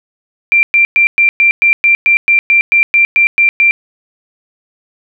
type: tone bursts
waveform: sine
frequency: 2364 Hz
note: D7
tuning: 11 cents sharp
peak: -5 dBFS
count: 15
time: 0.52-3.71 s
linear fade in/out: 0 ms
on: 110 ms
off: 110 ms
effects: none